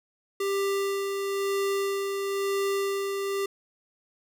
square tone with tremolo, 395.2 Hz, G4, 14 cents sharp, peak -25 dBFS, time 0.4-3.46 s, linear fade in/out 5 ms, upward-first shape sine, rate 1 Hz, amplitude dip 35%, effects none

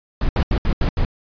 brown noise bursts at uneven times, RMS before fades -17 dBFS, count 6, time 0.21-0.29 / 0.36-0.43 / 0.51-0.58 / 0.65-0.73 / 0.81-0.89 / 0.97-1.05 s, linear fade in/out 2 ms, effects resampled to 11025 Hz

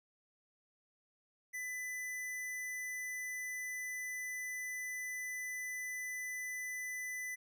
square tone, 2000 Hz, B6, 21 cents sharp, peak -40 dBFS, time 1.53-7.36 s, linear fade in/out 20 ms, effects none

